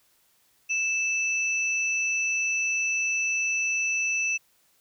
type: tone pair together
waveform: sine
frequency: 2637 / 5920 Hz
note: E7 / F#8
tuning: 0 / 0 cents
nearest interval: octave + major second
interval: 1400 cents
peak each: -24 / -32 dBFS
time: 0.69-4.38 s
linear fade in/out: 20 ms
effects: white hiss -65 dBFS RMS until 4.8 s